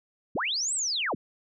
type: linear two-way sweep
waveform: sine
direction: up then down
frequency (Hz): 90 to 8230 to 90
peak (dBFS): -26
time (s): 0.35-1.15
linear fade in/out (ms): 5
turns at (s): 0.74
effects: none